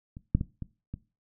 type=clicks; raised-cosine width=5 ms; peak=-29 / -9 / -17 / -23 / -23 dBFS; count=5; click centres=0.169 / 0.35 / 0.411 / 0.623 / 0.94 s; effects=noise-tail reverb RT60 0.3 s tail -18 dB re dry